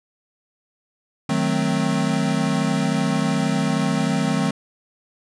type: chord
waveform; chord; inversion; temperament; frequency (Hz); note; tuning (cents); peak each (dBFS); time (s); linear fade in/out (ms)
square; D# diminished seventh; none; equal with one note detuned; 155.56 / 185 / 218.1 / 261.6; D#3 / F#3 / A3 / C4; 0 / 0 / -15 / 0; -25; 1.29-4.51; 5
effects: resampled to 22050 Hz